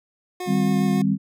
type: tone with vibrato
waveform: 25% pulse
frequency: 360 Hz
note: F#4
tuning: 47 cents flat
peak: -24 dBFS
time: 0.4-1.02 s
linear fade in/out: 5 ms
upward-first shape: sine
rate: 7.3 Hz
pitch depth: 16 cents each way
type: chord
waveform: sine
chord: C minor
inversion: first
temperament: equal with one note detuned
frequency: 155.56 / 197.82 / 261.6 Hz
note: Eb3 / G3 / C4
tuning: 0 / +16 / 0 cents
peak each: -25 / -19 / -24 dBFS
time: 0.46-1.18 s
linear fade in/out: 50 ms
effects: none